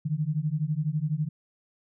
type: beating tone pair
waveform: sine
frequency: 146.8 / 158.8 Hz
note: D3 / D#3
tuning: 0 / +36 cents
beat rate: 12 Hz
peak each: -28 dBFS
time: 0.05-1.29 s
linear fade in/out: 10 ms
effects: none